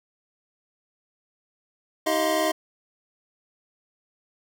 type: tone cluster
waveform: square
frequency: 316.6 / 388.6 / 631 / 702 / 1042 Hz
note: D#4 / G4 / D#5 / F5 / C6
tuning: +30 / -15 / +24 / +9 / -7 cents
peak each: -29 / -32 / -25 / -30 / -31 dBFS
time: 2.06-2.52 s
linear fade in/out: 10 ms
effects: none